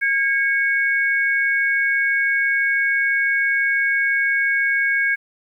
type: tone pair together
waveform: sine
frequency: 1628.3 / 2217 Hz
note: G#6 / C#7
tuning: -35 / 0 cents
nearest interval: perfect fourth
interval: 535 cents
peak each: -18 / -20 dBFS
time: 0.01-5.16 s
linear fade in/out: 20 ms
effects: 9-bit